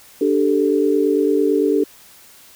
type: chord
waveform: sine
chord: D suspended fourth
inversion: none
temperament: just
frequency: 293.7 / 391.6 / 440.5 Hz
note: D4 / G4 / A4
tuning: 0 / -2 / +2 cents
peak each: -18 dBFS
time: 0.21-1.84 s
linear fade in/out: 5 ms
effects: white hiss -46 dBFS RMS until 2.55 s